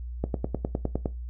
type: click train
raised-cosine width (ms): 2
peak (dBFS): -13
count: 9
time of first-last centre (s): 0.24-1.058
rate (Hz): 9.78
effects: noise-tail reverb RT60 0.2 s tail -17 dB re dry + added 60 Hz sine -33 dBFS peak until 1.29 s